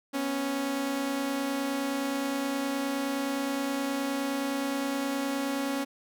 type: tone pair together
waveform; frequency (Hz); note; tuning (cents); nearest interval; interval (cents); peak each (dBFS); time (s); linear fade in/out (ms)
sawtooth; 246.9 / 276.5; B3 / C#4; 0 / -4; major second; 196; -32 / -25; 0.13-5.85; 20
effects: none